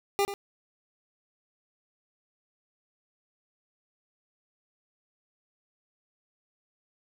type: tone with echo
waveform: 25% pulse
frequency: 400.8 Hz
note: G4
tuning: 38 cents sharp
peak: -19 dBFS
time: 0.19-0.25 s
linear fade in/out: 0 ms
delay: 89 ms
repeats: 1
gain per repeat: -11 dB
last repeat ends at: 0.339 s
effects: none